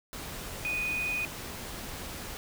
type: tone in noise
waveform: sine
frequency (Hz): 2481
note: D#7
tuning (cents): -6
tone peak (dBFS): -29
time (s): 0.65-1.25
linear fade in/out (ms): 0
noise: pink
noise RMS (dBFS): -40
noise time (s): 0.13-2.37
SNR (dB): +8
effects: none